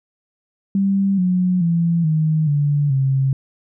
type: tone with pitch steps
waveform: sine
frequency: 196 / 181.82 / 168.67 / 156.47 / 145.15 / 134.65 Hz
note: G3 / F#3 / E3 / D#3 / D3 / C#3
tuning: 0 / -30 / +40 / +10 / -20 / -50 cents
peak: -14 dBFS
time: 0.75-3.33 s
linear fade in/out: 2 ms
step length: 430 ms
effects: none